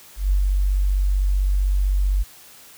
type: tone with ADSR envelope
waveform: sine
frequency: 47.83 Hz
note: G1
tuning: 42 cents flat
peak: -14 dBFS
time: 0.16-2.24 s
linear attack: 150 ms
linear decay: 95 ms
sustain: -2 dB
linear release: 26 ms
effects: white hiss -46 dBFS RMS until 2.77 s